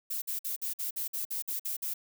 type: noise bursts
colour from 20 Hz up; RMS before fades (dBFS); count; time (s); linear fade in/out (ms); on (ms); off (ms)
violet; -34; 11; 0.1-1.94; 10; 120; 52
effects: none